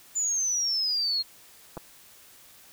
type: exponential sweep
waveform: sine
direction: down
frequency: 7100 to 4223 Hz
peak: -24 dBFS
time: 0.15-1.23 s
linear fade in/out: 20 ms
type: clicks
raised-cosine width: 1 ms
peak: -23 dBFS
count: 2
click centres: 1.77 / 1.776 s
effects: white hiss -53 dBFS RMS until 2.72 s